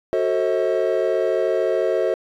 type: chord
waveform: triangle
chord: F# diminished seventh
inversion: none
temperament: just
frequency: 370 / 444 / 532.8 / 639.4 Hz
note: F#4 / A4 / C5 / Eb5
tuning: 0 / +16 / +31 / +47 cents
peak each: -21 dBFS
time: 0.13-2.14 s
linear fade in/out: 0 ms
effects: tanh soft clip ceiling -6 dBFS